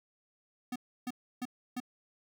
square tone bursts, 248.7 Hz, B3, 12 cents sharp, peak -35 dBFS, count 4, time 0.72-1.802 s, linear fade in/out 5 ms, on 38 ms, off 310 ms, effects none

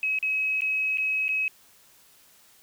sine tone with dropouts, 2555 Hz, D#7, 45 cents sharp, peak -23 dBFS, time 0.03-1.48 s, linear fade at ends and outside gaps 1 ms, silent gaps 0.188-0.227 / 0.607-0.619 / 0.973-0.982 / 1.282-1.29 s, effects white hiss -57 dBFS RMS until 2.62 s

